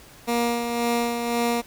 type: tone with tremolo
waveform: 15% pulse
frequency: 236.4 Hz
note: A#3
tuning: 24 cents sharp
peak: -14 dBFS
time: 0.27-1.62 s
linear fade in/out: 20 ms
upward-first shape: sine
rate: 1.9 Hz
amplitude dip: 45%
effects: pink hiss -48 dBFS RMS until 1.66 s